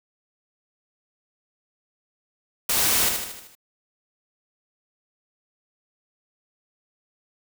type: noise with echo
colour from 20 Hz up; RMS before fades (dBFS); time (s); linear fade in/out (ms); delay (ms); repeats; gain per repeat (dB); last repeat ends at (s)
white; -22; 2.69-3.09; 5; 77; 6; -5; 3.552
effects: none